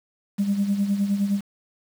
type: tone with tremolo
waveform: sine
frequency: 200.4 Hz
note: G3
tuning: 38 cents sharp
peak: -16 dBFS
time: 0.38-1.41 s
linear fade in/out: 20 ms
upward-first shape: sine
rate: 9.7 Hz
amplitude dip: 65%
effects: tanh soft clip ceiling -15 dBFS + 7-bit